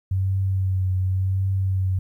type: tone with vibrato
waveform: sine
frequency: 94.6 Hz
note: F#2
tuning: 39 cents sharp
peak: -19 dBFS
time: 0.11-1.99 s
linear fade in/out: 5 ms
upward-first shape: triangle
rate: 0.9 Hz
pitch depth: 33 cents each way
effects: 10-bit